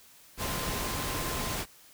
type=tone in noise; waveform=sine; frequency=1039 Hz; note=C6; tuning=12 cents flat; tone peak=-41 dBFS; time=0.38-1.58 s; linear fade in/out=50 ms; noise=pink; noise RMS=-33 dBFS; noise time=0.37-1.66 s; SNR=-11 dB; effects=white hiss -56 dBFS RMS until 1.93 s